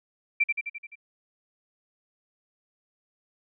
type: tone with echo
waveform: sine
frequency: 2349 Hz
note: D7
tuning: in tune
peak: -18 dBFS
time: 0.4-0.44 s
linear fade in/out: 10 ms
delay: 86 ms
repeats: 6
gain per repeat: -4 dB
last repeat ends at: 0.956 s
effects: none